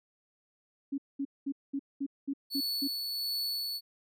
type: tone bursts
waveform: sine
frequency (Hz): 277.2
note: C#4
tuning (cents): 0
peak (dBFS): -30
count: 8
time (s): 0.92-2.878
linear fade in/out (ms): 10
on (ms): 61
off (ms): 210
type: tone with tremolo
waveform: 45% pulse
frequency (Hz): 4435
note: C#8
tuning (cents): 0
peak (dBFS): -30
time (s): 2.5-3.81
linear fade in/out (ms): 50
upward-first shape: sine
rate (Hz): 1.4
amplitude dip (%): 30
effects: none